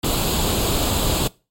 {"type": "noise with comb filter", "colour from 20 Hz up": "pink", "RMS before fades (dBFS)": -20, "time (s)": [0.03, 1.28], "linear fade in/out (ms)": 10, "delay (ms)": 0.26, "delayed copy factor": 0.65, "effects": ["noise-tail reverb RT60 0.3 s tail -22 dB re dry", "MP3 64 kbps"]}